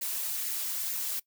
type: noise with flanger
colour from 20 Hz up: blue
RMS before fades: -33 dBFS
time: 0.01-1.2 s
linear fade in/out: 10 ms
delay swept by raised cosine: 0.41 to 5.11 ms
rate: 2.2 Hz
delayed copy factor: +0.5
effects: noise-tail reverb RT60 0.1 s tail -21 dB re dry

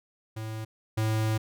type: tone pair in turn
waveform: square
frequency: 110 / 109.61 Hz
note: A2 / A2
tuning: 0 / -6 cents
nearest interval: unison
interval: 6 cents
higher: first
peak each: -34 / -25 dBFS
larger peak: second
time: 0.36-0.65 / 0.97-1.38 s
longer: second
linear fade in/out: 10 ms
effects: none

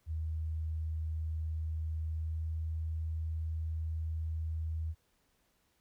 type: tone with pitch glide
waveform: sine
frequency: 79.3 to 79.99 Hz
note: D#2 to D#2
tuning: +33 to +48 cents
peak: -33 dBFS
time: 0.06-4.95 s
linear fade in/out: 50 ms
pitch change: +15 cents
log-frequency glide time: 2.04-2.46 s
effects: pink hiss -74 dBFS RMS until 5.8 s

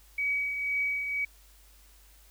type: tone with tremolo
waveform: sine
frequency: 2269 Hz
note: C#7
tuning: 40 cents sharp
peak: -25 dBFS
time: 0.18-1.25 s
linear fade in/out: 5 ms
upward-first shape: triangle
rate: 2 Hz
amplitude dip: 50%
effects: added 50 Hz sine -56 dBFS peak until 2.3 s + white hiss -60 dBFS RMS until 2.3 s

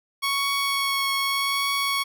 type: tone with vibrato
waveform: 15% pulse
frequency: 1108.7 Hz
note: C#6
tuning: in tune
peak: -16 dBFS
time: 0.22-2.04 s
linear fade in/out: 20 ms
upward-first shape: triangle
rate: 0.83 Hz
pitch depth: 14 cents each way
effects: none

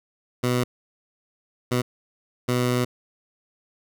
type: tone bursts at uneven times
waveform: 15% pulse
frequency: 123.8 Hz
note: B2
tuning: 5 cents sharp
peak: -14 dBFS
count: 3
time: 0.43-0.64 / 1.71-1.82 / 2.48-2.85 s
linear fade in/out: 10 ms
effects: none

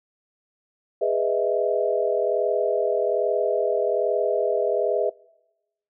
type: chord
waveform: sine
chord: E major seventh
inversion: first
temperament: just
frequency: 412 / 494.4 / 618.1 / 659.3 Hz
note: G#4 / B4 / D#5 / E5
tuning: -14 / +2 / -12 / 0 cents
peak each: -25 dBFS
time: 1.01-5.1 s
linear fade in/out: 10 ms
effects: noise-tail reverb RT60 1.0 s tail -25 dB re dry

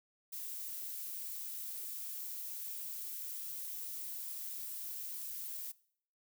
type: noise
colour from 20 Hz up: violet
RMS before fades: -43 dBFS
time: 0.32-5.72 s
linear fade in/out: 10 ms
effects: noise-tail reverb RT60 0.6 s tail -21 dB re dry

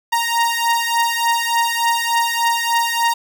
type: beating tone pair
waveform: sawtooth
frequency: 930 / 933.4 Hz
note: A#5 / A#5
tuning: -4 / +2 cents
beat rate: 3.4 Hz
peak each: -15 dBFS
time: 0.12-3.14 s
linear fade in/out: 10 ms
effects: 8-bit

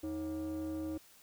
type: tone with frequency modulation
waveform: sine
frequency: 314.8 Hz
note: D#4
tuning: 20 cents sharp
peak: -33 dBFS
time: 0.03-0.98 s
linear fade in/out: 10 ms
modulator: 233 Hz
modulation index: 0.59
effects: tanh soft clip ceiling -35 dBFS + white hiss -61 dBFS RMS until 1.22 s

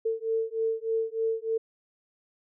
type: beating tone pair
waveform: sine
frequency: 447.2 / 450.5 Hz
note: A4 / A4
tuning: +28 / +41 cents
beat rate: 3.3 Hz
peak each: -29 dBFS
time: 0.05-1.58 s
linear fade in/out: 10 ms
effects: none

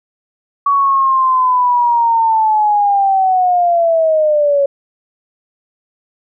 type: linear sweep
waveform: sine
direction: down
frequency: 1130 to 554.4 Hz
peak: -9 dBFS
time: 0.66-4.66 s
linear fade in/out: 5 ms
effects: none

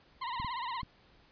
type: tone with vibrato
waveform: 40% pulse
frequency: 987.8 Hz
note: B5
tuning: in tune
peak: -34 dBFS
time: 0.21-0.82 s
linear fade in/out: 10 ms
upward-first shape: triangle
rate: 17 Hz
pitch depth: 150 cents each way
type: clicks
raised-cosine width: 5 ms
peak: -29 dBFS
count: 3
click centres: 0.4 / 0.447 / 0.832 s
effects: pink hiss -63 dBFS RMS until 1.31 s + resampled to 11025 Hz

